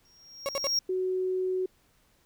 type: tone with exponential growth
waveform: triangle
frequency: 5588 Hz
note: F8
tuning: in tune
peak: -21 dBFS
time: 0.05-0.79 s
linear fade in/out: 2 ms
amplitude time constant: 160 ms
type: tone bursts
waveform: 35% pulse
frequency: 554.4 Hz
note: C#5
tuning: in tune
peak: -26 dBFS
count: 3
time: 0.46-0.67 s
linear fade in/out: 0 ms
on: 28 ms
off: 63 ms
type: tone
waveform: sine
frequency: 371.5 Hz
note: F#4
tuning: 7 cents sharp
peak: -26 dBFS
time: 0.89-1.66 s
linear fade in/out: 5 ms
effects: pink hiss -66 dBFS RMS until 2.25 s